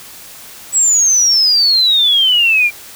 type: exponential sweep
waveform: sine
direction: down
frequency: 7902 to 2349 Hz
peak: -8 dBFS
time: 0.72-2.71 s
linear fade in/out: 50 ms
effects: white hiss -35 dBFS RMS until 2.95 s